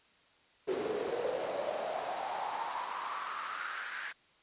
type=noise with high-pass filter sweep; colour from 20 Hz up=brown; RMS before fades=-37 dBFS; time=0.67-4.13 s; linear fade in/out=20 ms; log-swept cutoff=390 to 1700 Hz; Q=5.2; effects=white hiss -65 dBFS RMS until 4.42 s + resampled to 8000 Hz